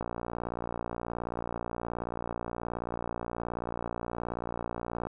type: click train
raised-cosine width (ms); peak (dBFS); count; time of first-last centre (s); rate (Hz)
1; -20; 298; 0.01-5.07; 58.7
effects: none

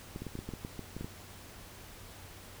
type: clicks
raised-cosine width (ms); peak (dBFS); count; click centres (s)
3; -26; 12; 0.161 / 0.22 / 0.267 / 0.354 / 0.39 / 0.49 / 0.537 / 0.649 / 0.793 / 0.966 / 1.01 / 1.045
effects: added 93 Hz sine -55 dBFS peak until 2.6 s + pink hiss -51 dBFS RMS until 2.6 s

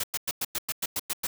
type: noise bursts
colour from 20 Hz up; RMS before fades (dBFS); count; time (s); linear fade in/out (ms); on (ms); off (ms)
white; -29; 10; 0-1.27; 5; 37; 100
effects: none

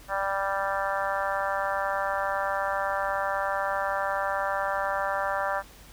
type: harmonic tone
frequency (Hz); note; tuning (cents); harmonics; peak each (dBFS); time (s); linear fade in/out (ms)
196; G3; 0; 3 / 4 / 5 / 6 / 7 / 8 / 9; -31 / -32 / -33 / -34 / -34 / -35 / -36; 0.08-5.63; 50
effects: added 50 Hz sine -51 dBFS peak until 5.92 s + pink hiss -51 dBFS RMS until 5.92 s

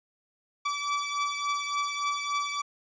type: beating tone pair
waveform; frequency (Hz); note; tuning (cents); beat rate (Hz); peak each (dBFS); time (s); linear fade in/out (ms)
sawtooth; 1153 / 1156.5; D6 / D6; -32 / -27; 3.5; -26 / -29; 0.65-2.62; 10
effects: resampled to 16000 Hz

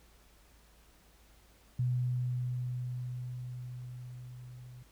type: tone with level ramp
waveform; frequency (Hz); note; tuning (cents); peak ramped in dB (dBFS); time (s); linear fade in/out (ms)
sine; 124.5; B2; +14; -27 to -47; 1.79-4.83; 5
effects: added 54 Hz sine -62 dBFS peak until 4.91 s + pink hiss -64 dBFS RMS until 4.91 s

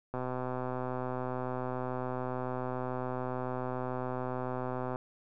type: click train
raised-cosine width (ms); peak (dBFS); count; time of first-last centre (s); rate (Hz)
1; -22; 613; 0.14-4.959; 127
effects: none

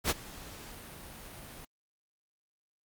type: noise with ADSR envelope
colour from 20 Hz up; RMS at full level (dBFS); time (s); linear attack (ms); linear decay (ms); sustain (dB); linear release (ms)
pink; -26; 0.04-1.65; 59; 32; -21; 4
effects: Opus 48 kbps

